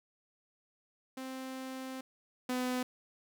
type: tone pair in turn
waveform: sawtooth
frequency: 261.6 / 251.8 Hz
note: C4 / B3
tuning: 0 / +34 cents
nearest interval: minor second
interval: 66 cents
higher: first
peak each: -36 / -28 dBFS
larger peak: second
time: 1.17-2.01 / 2.49-2.83 s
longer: first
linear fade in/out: 5 ms
effects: none